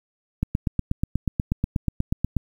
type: click train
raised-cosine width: 5 ms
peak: -9 dBFS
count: 17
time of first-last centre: 0.43-2.367 s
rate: 8.26 Hz
effects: 8-bit